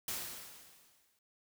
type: noise with exponential decay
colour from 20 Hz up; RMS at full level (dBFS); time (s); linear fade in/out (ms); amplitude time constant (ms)
white; -37; 0.08-1.19; 2; 240
effects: none